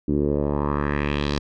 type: tone with low-pass filter sweep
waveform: 10% pulse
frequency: 72.5 Hz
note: D2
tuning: 22 cents flat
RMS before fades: -23 dBFS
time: 0.08-1.39 s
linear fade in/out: 5 ms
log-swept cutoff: 290 to 5000 Hz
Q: 2.5
effects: none